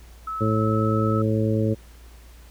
sine tone, 1300 Hz, E6, 24 cents flat, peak -27 dBFS, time 0.27-1.22 s, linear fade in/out 5 ms
harmonic tone, 109.3 Hz, A2, 11 cents flat, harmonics 1 / 2 / 3 / 4 / 5, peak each -22 / -25 / -27 / -28 / -29 dBFS, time 0.4-1.75 s, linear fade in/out 20 ms
effects added 58 Hz sine -44 dBFS peak until 2.5 s + pink hiss -53 dBFS RMS until 2.5 s

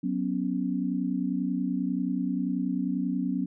sine chord, F# suspended fourth, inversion none, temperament equal, 185 / 246.9 / 277.2 Hz, F#3 / B3 / C#4, 0 / 0 / 0 cents, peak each -30 dBFS, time 0.03-3.46 s, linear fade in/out 10 ms, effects none

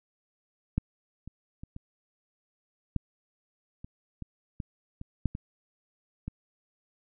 clicks, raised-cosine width 5 ms, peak -13 / -29 / -29 / -28 / -15 / -29 / -25 / -22 / -27 / -13 / -23 / -22 dBFS, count 12, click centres 0.78 / 1.276 / 1.635 / 1.764 / 2.963 / 3.845 / 4.223 / 4.602 / 5.014 / 5.257 / 5.351 / 6.28 s, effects none

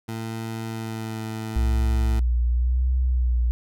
20% pulse tone with pitch glide, 112.6 to 110.47 Hz, A2 to A2, +40 to +7 cents, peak -24 dBFS, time 0.08-2.2 s, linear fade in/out 10 ms, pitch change -33 cents, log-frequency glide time 0.67-1.23 s
sine tone with vibrato, 61.5 Hz, B1, 7 cents flat, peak -18 dBFS, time 1.56-3.51 s, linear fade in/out 0 ms, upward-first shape sine, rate 0.9 Hz, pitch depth 57 cents each way
effects none

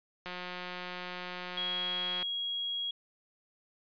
click train, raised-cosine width 0.3 ms, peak -24 dBFS, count 355, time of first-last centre 0.26-2.227 s, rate 180 Hz
sine tone, 3300 Hz, G#7, 12 cents flat, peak -32 dBFS, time 1.57-2.91 s, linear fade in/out 5 ms
effects resampled to 11025 Hz

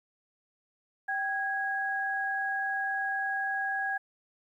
sine tone pair together, 779 / 1650.6 Hz, G5 / G#6, -11 / -11 cents, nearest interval octave + minor second, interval 1300 cents, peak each -33 / -30 dBFS, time 1.08-3.98 s, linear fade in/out 10 ms, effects 11-bit

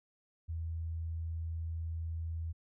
sine tone, 82 Hz, E2, 9 cents flat, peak -35 dBFS, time 0.48-2.53 s, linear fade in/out 20 ms, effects none

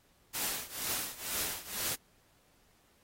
white noise with tremolo, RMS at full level -33 dBFS, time 0.33-1.96 s, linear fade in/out 20 ms, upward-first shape triangle, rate 2.1 Hz, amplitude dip 90%, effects pink hiss -68 dBFS RMS until 3.03 s + AAC 48 kbps

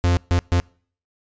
45% pulse tone bursts at uneven times, 87.8 Hz, F2, 10 cents sharp, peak -15 dBFS, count 3, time 0.04-0.17 / 0.31-0.39 / 0.52-0.6 s, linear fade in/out 0 ms, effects noise-tail reverb RT60 0.5 s tail -26 dB re dry + resampled to 16000 Hz

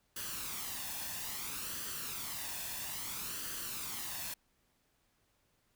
white noise with flanger, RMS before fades -41 dBFS, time 0.16-4.34 s, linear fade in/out 5 ms, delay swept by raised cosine 0.65 to 1.16 ms, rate 0.6 Hz, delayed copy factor +0.55, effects pink hiss -75 dBFS RMS until 5.75 s

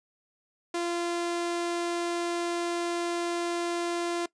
sawtooth tone, 344.5 Hz, F4, 24 cents flat, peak -24 dBFS, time 0.74-4.26 s, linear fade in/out 5 ms, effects noise-tail reverb RT60 0.1 s tail -20 dB re dry + resampled to 22050 Hz

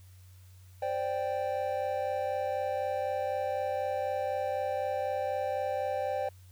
triangle chord, C suspended second, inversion none, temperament equal, 523.3 / 587.3 / 784 Hz, C5 / D5 / G5, 0 / 0 / 0 cents, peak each -32 dBFS, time 0.82-6.29 s, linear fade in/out 5 ms, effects added 92 Hz sine -51 dBFS peak until 6.51 s + white hiss -64 dBFS RMS until 6.51 s

